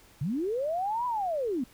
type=linear two-way sweep; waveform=sine; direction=up then down; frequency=122.3 to 1005 to 226.3 Hz; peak=-27 dBFS; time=0.21-1.64 s; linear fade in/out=5 ms; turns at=1.06 s; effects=pink hiss -57 dBFS RMS until 1.73 s